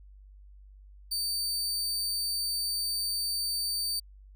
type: tone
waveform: sawtooth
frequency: 4599 Hz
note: D8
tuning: 37 cents flat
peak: -26 dBFS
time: 1.11-4 s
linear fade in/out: 10 ms
effects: added 49 Hz sine -49 dBFS peak until 4.35 s